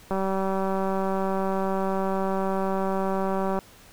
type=click train; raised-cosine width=1 ms; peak=-14 dBFS; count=669; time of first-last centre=0.11-3.589 s; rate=192 Hz; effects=pink hiss -51 dBFS RMS until 3.92 s